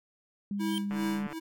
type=tone; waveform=sine; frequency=201.8 Hz; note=G#3; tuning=49 cents flat; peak=-30 dBFS; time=0.51-1.27 s; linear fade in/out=2 ms
type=tone with exponential growth; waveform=square; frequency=3136 Hz; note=G7; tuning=in tune; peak=-32 dBFS; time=0.58-0.78 s; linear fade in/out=0 ms; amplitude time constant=43 ms
type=tone with tremolo; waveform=square; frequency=323.4 Hz; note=E4; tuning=33 cents flat; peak=-31 dBFS; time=0.59-1.4 s; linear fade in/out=20 ms; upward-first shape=sine; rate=2.6 Hz; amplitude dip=95%
type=click train; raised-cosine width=0.5 ms; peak=-27 dBFS; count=62; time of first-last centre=0.91-1.328 s; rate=146 Hz
effects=none